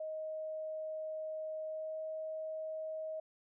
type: tone with pitch glide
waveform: sine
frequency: 627 to 631 Hz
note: D#5 to D#5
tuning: +13 to +24 cents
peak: -38 dBFS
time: 0-3.2 s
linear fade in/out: 5 ms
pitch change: +11 cents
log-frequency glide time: 1.66-1.99 s
effects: none